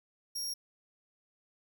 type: tone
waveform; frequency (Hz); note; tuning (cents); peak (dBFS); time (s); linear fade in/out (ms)
sawtooth; 5588; F8; 0; -32; 0.35-0.54; 10
effects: none